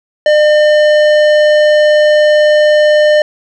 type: tone with tanh clipping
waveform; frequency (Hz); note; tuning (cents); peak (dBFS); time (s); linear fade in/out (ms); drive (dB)
triangle; 603; D5; +46; -7; 0.26-3.22; 2; 18
effects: none